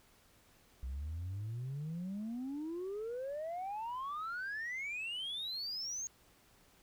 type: exponential sweep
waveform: sine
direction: up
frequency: 61.74 to 6645 Hz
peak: -36 dBFS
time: 0.83-6.07 s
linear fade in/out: 0 ms
effects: tanh soft clip ceiling -36 dBFS + pink hiss -66 dBFS RMS until 6.82 s